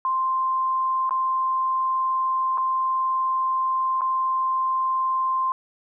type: tone with dropouts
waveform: sine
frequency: 1046.5 Hz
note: C6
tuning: in tune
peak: -20 dBFS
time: 0.05-5.52 s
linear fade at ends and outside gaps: 1 ms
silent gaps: 1.094-1.108 / 2.575-2.58 / 4.009-4.017 s
effects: none